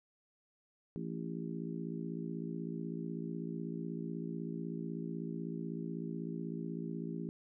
harmonic tone with a mistuned harmonic, 56.1 Hz, A1, 34 cents sharp, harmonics 3 / 4 / 5 / 6 / 7, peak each -41 / -43 / -45 / -47 / -48 dBFS, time 0.96-7.29 s, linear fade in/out 0 ms, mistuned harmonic 7, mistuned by +33 cents, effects none

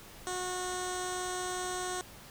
15% pulse tone with low-pass filter, 364.6 Hz, F#4, 25 cents flat, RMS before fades -36 dBFS, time 0.27-2.01 s, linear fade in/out 0 ms, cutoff 7800 Hz, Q 4.9, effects pink hiss -51 dBFS RMS until 2.3 s

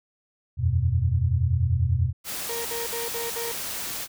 sine chord, E suspended second, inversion none, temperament just, 82.41 / 92.71 / 123.61 Hz, E2 / F#2 / B2, 0 / +4 / +2 cents, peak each -24 dBFS, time 0.57-2.13 s, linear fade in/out 50 ms
white noise, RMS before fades -32 dBFS, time 2.24-4.08 s, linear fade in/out 50 ms
35% pulse tone bursts, 466.2 Hz, A#4, in tune, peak -29 dBFS, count 5, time 2.49-3.518 s, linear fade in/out 5 ms, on 160 ms, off 57 ms
effects none

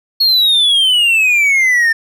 triangle exponential sweep, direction down, 4344 to 1787 Hz, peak -7 dBFS, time 0.2-1.93 s, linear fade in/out 10 ms, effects none

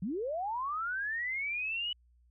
sine linear sweep, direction up, 161.1 to 2966 Hz, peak -32 dBFS, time 0.02-1.93 s, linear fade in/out 5 ms, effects added 60 Hz sine -62 dBFS peak until 2.3 s

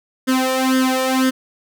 sawtooth tone with flanger, 260 Hz, C4, 11 cents flat, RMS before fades -17 dBFS, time 0.27-1.31 s, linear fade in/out 20 ms, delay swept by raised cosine 0.6 to 1.7 ms, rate 2 Hz, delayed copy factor +1, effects none

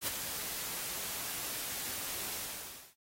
white noise with ADSR envelope, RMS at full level -32 dBFS, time 0.01-2.95 s, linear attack 66 ms, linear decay 12 ms, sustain -7 dB, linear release 610 ms, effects AAC 48 kbps

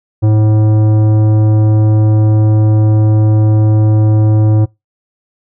sine tone with tanh clipping, 107.7 Hz, A2, 37 cents flat, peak -8 dBFS, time 0.22-4.66 s, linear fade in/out 20 ms, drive 13 dB, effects noise-tail reverb RT60 0.2 s tail -24 dB re dry

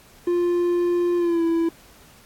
triangle tone with pitch glide, 350 to 332.3 Hz, F4 to E4, +4 to +14 cents, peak -16 dBFS, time 0.27-1.69 s, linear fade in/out 5 ms, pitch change -90 cents, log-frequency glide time 1.17-1.43 s, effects pink hiss -51 dBFS RMS until 2.25 s + AAC 64 kbps

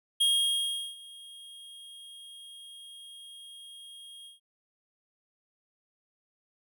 square tone with ADSR envelope, 3255 Hz, G#7, 36 cents flat, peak -22 dBFS, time 0.2-4.4 s, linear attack 12 ms, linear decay 740 ms, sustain -24 dB, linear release 140 ms, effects none

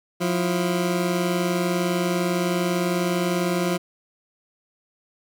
20% pulse tone pair together, 177.5 / 335.1 Hz, F3 / E4, +28 / +29 cents, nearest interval major seventh, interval 1101 cents, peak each -17 / -23 dBFS, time 0.2-3.78 s, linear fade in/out 20 ms, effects none

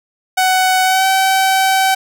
sawtooth tone with pitch glide, 747 to 766.2 Hz, F#5 to G5, +16 to -40 cents, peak -7 dBFS, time 0.37-1.95 s, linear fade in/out 10 ms, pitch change +44 cents, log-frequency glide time 0.84-1.06 s, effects none

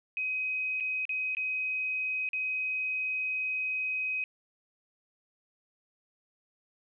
sine tone with dropouts, 2523 Hz, D#7, 23 cents sharp, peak -29 dBFS, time 0.17-4.24 s, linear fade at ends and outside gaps 1 ms, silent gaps 0.801-0.806 / 1.053-1.093 / 1.35-1.369 / 2.29-2.332 s, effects none

